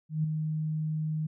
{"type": "tone with ADSR envelope", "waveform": "sine", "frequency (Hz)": 155.56, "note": "D#3", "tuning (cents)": 0, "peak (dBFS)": -23, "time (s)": [0.09, 1.27], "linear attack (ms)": 150, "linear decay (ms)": 7, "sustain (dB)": -5, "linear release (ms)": 9, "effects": []}